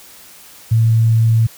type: tone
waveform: sine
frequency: 113.1 Hz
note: A2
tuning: 48 cents sharp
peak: -9 dBFS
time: 0.71-1.47 s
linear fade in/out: 10 ms
effects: white hiss -41 dBFS RMS until 1.57 s